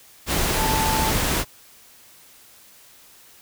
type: tone in noise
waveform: sine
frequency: 880 Hz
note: A5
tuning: in tune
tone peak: -23 dBFS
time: 0.56-1.13 s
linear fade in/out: 50 ms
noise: pink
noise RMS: -22 dBFS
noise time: 0.26-1.45 s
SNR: -4 dB
effects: white hiss -50 dBFS RMS until 3.41 s